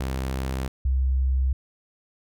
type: tone pair in turn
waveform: sawtooth / sine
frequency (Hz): 65.7 / 65.43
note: C2 / C2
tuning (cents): +8 / +1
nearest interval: unison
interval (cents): 7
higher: first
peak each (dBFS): -22 / -19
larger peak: second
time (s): 0-0.68 / 0.85-1.53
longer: neither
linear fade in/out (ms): 5
effects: none